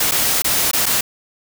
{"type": "noise with dropouts", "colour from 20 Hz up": "white", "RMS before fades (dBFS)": -17, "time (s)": [0, 1.01], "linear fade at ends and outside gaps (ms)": 5, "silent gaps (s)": [[0.112, 0.118], [0.421, 0.444], [0.713, 0.732], [0.858, 0.863]], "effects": []}